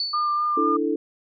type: tone with exponential decay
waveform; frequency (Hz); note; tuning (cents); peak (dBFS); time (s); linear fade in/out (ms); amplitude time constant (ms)
sine; 4474; C#8; +15; -21; 0-0.56; 2; 120
type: tone with vibrato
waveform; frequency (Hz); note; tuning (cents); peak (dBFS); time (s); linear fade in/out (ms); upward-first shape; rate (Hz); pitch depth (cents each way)
sine; 1199; D6; +36; -20; 0.13-0.77; 10; sine; 3.9; 14
type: chord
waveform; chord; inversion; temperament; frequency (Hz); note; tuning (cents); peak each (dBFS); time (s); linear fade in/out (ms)
sine; D suspended second; none; equal; 293.7 / 329.6 / 440; D4 / E4 / A4; 0 / 0 / 0; -25; 0.57-0.96; 5
effects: none